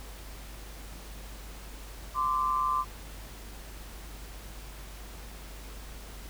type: tone pair together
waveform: sine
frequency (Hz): 1035.1 / 1174.7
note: C6 / D6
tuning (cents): -19 / 0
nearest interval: major second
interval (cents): 219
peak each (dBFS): -28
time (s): 2.14-2.85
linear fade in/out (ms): 50
effects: added 50 Hz sine -43 dBFS peak until 6.29 s + pink hiss -48 dBFS RMS until 6.29 s